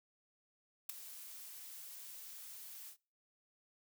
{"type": "noise with ADSR envelope", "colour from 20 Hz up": "blue", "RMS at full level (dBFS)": -37, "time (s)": [0.89, 2.97], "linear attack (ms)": 6, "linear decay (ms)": 8, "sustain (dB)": -14, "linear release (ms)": 88, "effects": ["noise-tail reverb RT60 0.4 s tail -25 dB re dry"]}